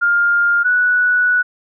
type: tone pair in turn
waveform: sine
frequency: 1406 / 1475 Hz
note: F6 / F#6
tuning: +11 / -6 cents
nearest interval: minor second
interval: 83 cents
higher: second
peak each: -11 dBFS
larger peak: neither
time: 0.01-0.64 / 0.64-1.43 s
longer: second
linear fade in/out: 20 ms
effects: none